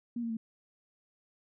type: tone with pitch steps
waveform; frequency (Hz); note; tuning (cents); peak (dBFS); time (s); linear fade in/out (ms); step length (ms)
sine; 237.7 / 230.9 / 224.4; A#3 / A#3 / A3; +34 / -16 / +34; -32; 0.16-0.37; 5; 70
effects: none